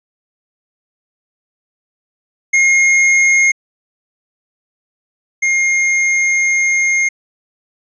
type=tone pair in turn; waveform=square; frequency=2141 / 2131 Hz; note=C7 / C7; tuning=+39 / +31 cents; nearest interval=unison; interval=8 cents; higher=first; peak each=-9 / -12 dBFS; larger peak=first; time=2.53-3.52 / 5.42-7.09 s; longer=second; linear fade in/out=10 ms; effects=resampled to 16000 Hz